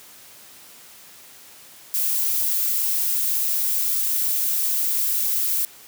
violet noise, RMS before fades -22 dBFS, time 1.94-5.65 s, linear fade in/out 0 ms, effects white hiss -46 dBFS RMS until 5.87 s + high-pass 80 Hz 12 dB/octave

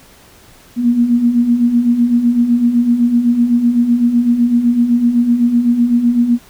sine beating tone pair, 233.1 / 241 Hz, A#3 / B3, 0 / -42 cents, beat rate 7.9 Hz, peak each -17 / -10 dBFS, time 0.76-6.39 s, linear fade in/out 50 ms, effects pink hiss -44 dBFS RMS until 6.49 s

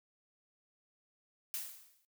blue noise with exponential decay, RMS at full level -37 dBFS, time 1.54-2.05 s, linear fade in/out 0 ms, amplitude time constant 110 ms, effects noise-tail reverb RT60 0.1 s tail -18 dB re dry

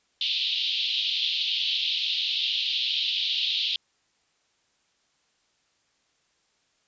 white band-pass noise, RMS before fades -27 dBFS, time 0.21-3.76 s, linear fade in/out 2 ms, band 2900 to 4000 Hz, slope 48 dB/octave, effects white hiss -69 dBFS RMS until 6.87 s + resampled to 16000 Hz

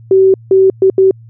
sine tone bursts at uneven times, 382.3 Hz, G4, 43 cents flat, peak -4 dBFS, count 4, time 0.11-0.34 / 0.51-0.7 / 0.82-0.9 / 0.98-1.11 s, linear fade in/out 2 ms, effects added 114 Hz sine -34 dBFS peak until 1.29 s

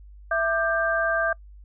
sine tone cluster, 662 / 1190 / 1579 Hz, E5 / D6 / G6, +7 / +22 / +12 cents, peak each -24 / -28 / -24 dBFS, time 0.31-1.33 s, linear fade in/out 5 ms, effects noise-tail reverb RT60 0.1 s tail -26 dB re dry + added 50 Hz sine -43 dBFS peak until 1.64 s

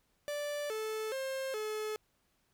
45% pulse tone with pitch steps, 585 / 436 / 532 / 429.6 Hz, D5 / A4 / C5 / A4, -7 / -16 / +29 / -41 cents, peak -35 dBFS, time 0.28-1.96 s, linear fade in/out 0 ms, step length 420 ms, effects pink hiss -75 dBFS RMS until 2.53 s

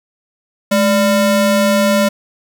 square ring-modulated tone, 399.5 Hz, G4, 33 cents sharp, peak -8 dBFS, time 0.71-2.09 s, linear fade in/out 10 ms, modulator 188 Hz, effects none

